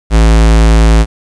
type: tone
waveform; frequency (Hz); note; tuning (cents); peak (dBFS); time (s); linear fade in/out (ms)
square; 55; A1; 0; -4; 0.1-1.06; 50
effects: resampled to 22050 Hz + 7-bit